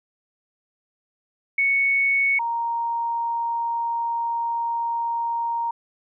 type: tone pair in turn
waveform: sine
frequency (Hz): 2217 / 932.1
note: C#7 / A#5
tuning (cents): 0 / 0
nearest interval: octave + minor third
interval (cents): 1500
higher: first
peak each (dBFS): -17 / -22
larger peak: first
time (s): 1.58-2.39 / 2.39-5.71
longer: second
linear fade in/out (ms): 5
effects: none